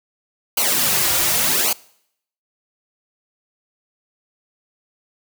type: noise with flanger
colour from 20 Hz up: white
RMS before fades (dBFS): -18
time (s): 0.57-1.73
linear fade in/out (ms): 5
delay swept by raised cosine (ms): 0.55 to 4.65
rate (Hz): 0.87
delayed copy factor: -0.8
effects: noise-tail reverb RT60 0.7 s tail -23 dB re dry